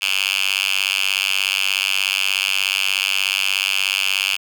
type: tone with high-pass filter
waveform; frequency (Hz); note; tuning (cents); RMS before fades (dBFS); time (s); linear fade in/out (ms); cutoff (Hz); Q
5% pulse; 96.7; G2; -23; -20; 0.01-4.37; 20; 2600; 3.7
effects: none